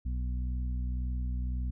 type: harmonic tone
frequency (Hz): 61.9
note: B1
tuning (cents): +5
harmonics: 1 / 2 / 3 / 4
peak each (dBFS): -30 / -42 / -46 / -46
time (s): 0.05-1.71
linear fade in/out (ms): 10
effects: none